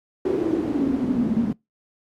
pink noise with band-pass filter sweep, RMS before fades -22 dBFS, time 0.25-1.53 s, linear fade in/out 5 ms, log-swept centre 370 to 210 Hz, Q 7.8, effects noise-tail reverb RT60 0.2 s tail -25 dB re dry + MP3 96 kbps

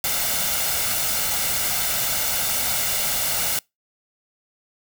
white noise with comb filter, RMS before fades -23 dBFS, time 0.04-3.59 s, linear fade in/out 2 ms, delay 1.4 ms, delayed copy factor +0.55, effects noise-tail reverb RT60 0.2 s tail -26 dB re dry

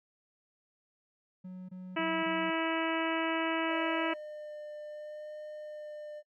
triangle tone bursts, 184 Hz, F#3, 9 cents flat, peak -39 dBFS, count 4, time 1.44-2.506 s, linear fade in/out 10 ms, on 250 ms, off 22 ms
harmonic tone, 325.7 Hz, E4, 21 cents flat, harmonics 1 / 2 / 3 / 4 / 5 / 6 / 7 / 8 / 9, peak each -33 / -36 / -38 / -39 / -40 / -41 / -41 / -42 / -43 dBFS, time 1.96-4.14 s, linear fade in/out 10 ms
triangle tone with vibrato, 603 Hz, D5, 46 cents sharp, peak -39 dBFS, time 3.67-6.23 s, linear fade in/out 50 ms, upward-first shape sine, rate 0.71 Hz, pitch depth 10 cents each way
effects noise-tail reverb RT60 0.1 s tail -22 dB re dry

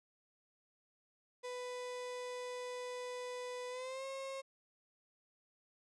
35% pulse tone with pitch glide, 496.7 to 538.5 Hz, B4 to C5, +10 to +50 cents, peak -40 dBFS, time 1.43-4.42 s, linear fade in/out 20 ms, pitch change +140 cents, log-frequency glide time 3.69-4.05 s, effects resampled to 22050 Hz

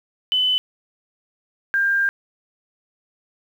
sine tone pair in turn, 3015 / 1597.1 Hz, F#7 / G6, +32 / +32 cents, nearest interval major seventh, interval 1100 cents, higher first, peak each -16 dBFS, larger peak neither, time 0.32-0.58 / 1.74-2.09 s, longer second, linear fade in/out 0 ms, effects 8-bit

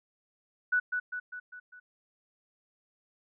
sine tone with echo, 1480 Hz, F#6, in tune, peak -23 dBFS, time 0.72-0.8 s, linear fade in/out 10 ms, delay 200 ms, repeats 5, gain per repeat -5 dB, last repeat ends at 1.8 s, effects none

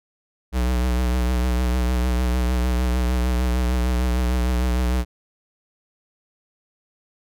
square tone with vibrato, 61.74 Hz, B1, in tune, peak -19 dBFS, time 0.52-5.05 s, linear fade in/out 50 ms, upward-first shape triangle, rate 6.6 Hz, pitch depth 59 cents each way, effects none

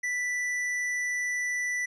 sine tone with hard clipping, 1975.5 Hz, B6, in tune, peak -29 dBFS, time 0.03-1.86 s, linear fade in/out 10 ms, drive 9 dB, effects resampled to 22050 Hz

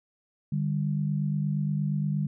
sine tone pair together, 150 / 198.53 Hz, D3 / G3, +37 / +22 cents, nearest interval perfect fourth, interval 485 cents, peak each -26 / -30 dBFS, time 0.52-2.27 s, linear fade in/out 5 ms, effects none

